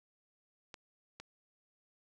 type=clicks; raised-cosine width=0.2 ms; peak=-29 dBFS; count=2; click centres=0.742 / 1.2 s; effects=none